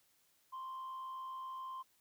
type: tone with frequency modulation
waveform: sine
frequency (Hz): 1046.5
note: C6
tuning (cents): 0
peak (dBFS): -40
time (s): 0.52-1.83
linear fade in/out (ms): 20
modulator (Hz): 67.8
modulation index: 0.28
effects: tanh soft clip ceiling -41 dBFS + white hiss -73 dBFS RMS until 2 s